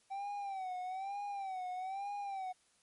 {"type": "tone with vibrato", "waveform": "triangle", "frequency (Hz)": 771, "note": "G5", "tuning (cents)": -29, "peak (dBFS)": -36, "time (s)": [0.1, 2.53], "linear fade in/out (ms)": 20, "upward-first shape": "sine", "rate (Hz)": 1.1, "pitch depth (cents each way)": 98, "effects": ["white hiss -71 dBFS RMS until 2.82 s", "MP3 48 kbps"]}